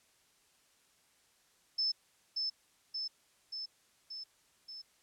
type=tone with echo; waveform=sine; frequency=5260 Hz; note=E8; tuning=5 cents flat; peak=-29 dBFS; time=1.78-1.92 s; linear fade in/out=10 ms; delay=580 ms; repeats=5; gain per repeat=-3 dB; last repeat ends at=4.82 s; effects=white hiss -69 dBFS RMS until 5.02 s + low-pass 10000 Hz 12 dB/octave